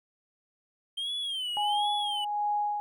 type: tone with vibrato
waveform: triangle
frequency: 3146 Hz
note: G7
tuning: 6 cents sharp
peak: -29 dBFS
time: 0.97-2.25 s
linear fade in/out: 10 ms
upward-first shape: sine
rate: 1.3 Hz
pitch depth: 140 cents each way
type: tone with tremolo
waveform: sine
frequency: 830 Hz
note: G#5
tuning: 1 cent flat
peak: -25 dBFS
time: 1.57-2.8 s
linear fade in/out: 0 ms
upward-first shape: sine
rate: 1.3 Hz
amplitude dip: 55%
effects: none